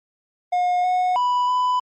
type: tone with pitch steps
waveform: triangle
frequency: 718 / 730 / 987 / 998 Hz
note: F5 / F#5 / B5 / B5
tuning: +48 / -24 / -1 / +18 cents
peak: -15 dBFS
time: 0.52-1.8 s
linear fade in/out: 10 ms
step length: 320 ms
effects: MP3 32 kbps